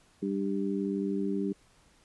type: harmonic tone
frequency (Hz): 98.6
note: G2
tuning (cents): +11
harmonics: 2 / 3 / 4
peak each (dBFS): -31 / -33 / -34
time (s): 0.22-1.53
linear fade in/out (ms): 10
effects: pink hiss -63 dBFS RMS until 2.04 s + resampled to 24000 Hz